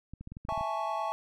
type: clicks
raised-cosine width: 5 ms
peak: -30 dBFS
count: 10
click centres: 0.136 / 0.21 / 0.274 / 0.32 / 0.369 / 0.451 / 0.487 / 0.524 / 0.577 / 0.61 s
type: chord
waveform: triangle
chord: A major seventh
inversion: second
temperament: equal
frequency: 659.3 / 830.6 / 880 / 1108.7 Hz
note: E5 / G#5 / A5 / C#6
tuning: 0 / 0 / 0 / 0 cents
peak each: -34 dBFS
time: 0.49-1.12 s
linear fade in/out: 0 ms
effects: none